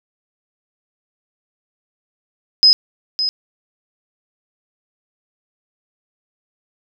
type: tone with echo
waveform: sine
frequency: 5060 Hz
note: D#8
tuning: 28 cents sharp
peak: -6 dBFS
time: 2.63-2.73 s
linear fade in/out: 0 ms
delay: 560 ms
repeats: 1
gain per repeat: -10 dB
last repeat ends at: 3.29 s
effects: none